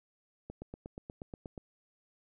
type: click train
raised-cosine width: 2 ms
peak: -29 dBFS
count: 10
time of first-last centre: 0.5-1.578 s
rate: 8.35 Hz
effects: none